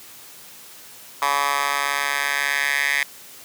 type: tone with high-pass filter sweep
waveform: 10% pulse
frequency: 141.7 Hz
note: C#3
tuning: 38 cents sharp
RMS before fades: -22 dBFS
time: 1.22-3.03 s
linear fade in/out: 2 ms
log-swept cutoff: 1100 to 1900 Hz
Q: 4.1
effects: white hiss -43 dBFS RMS until 3.44 s + high-pass 80 Hz 12 dB/octave